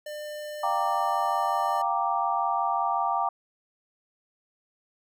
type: tone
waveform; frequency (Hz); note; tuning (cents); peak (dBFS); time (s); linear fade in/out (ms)
square; 599; D5; +34; -35; 0.06-1.82; 5
type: chord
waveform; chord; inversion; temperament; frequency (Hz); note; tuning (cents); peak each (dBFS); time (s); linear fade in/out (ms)
sine; G minor seventh; third; equal; 698.5 / 784 / 932.3 / 1174.7; F5 / G5 / Bb5 / D6; 0 / 0 / 0 / 0; -30 / -28 / -29 / -29; 0.63-3.29; 5
effects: none